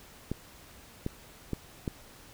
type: clicks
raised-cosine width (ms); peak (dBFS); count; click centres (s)
3; -18; 4; 0.316 / 1.064 / 1.533 / 1.878
effects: pink hiss -53 dBFS RMS until 2.33 s